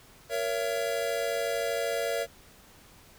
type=chord; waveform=square; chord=A# diminished; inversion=none; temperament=just; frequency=466.2 / 559.4 / 671.3 Hz; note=A#4 / C#5 / E5; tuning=0 / +16 / +31 cents; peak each=-33 dBFS; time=0.29-2.27 s; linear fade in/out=50 ms; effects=pink hiss -55 dBFS RMS until 3.18 s